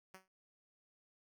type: tone with exponential decay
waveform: 5% pulse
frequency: 188.6 Hz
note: F#3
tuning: 33 cents sharp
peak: -38 dBFS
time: 0.14-0.28 s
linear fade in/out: 2 ms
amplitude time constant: 30 ms
effects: none